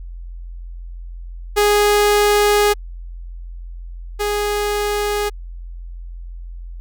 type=tone pair in turn; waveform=sawtooth; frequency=414.1 / 414.1 Hz; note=G#4 / G#4; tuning=-5 / -5 cents; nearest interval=unison; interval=0 cents; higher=neither; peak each=-8 / -14 dBFS; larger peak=first; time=1.56-2.74 / 4.19-5.3 s; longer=first; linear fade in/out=20 ms; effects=added 43 Hz sine -29 dBFS peak until 6.8 s